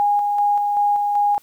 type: tone with tremolo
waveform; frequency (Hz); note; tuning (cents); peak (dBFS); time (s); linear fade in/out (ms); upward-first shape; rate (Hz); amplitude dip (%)
sine; 821; G#5; -20; -14; 0-1.38; 0; square; 2.6; 30
effects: white hiss -55 dBFS RMS until 1.42 s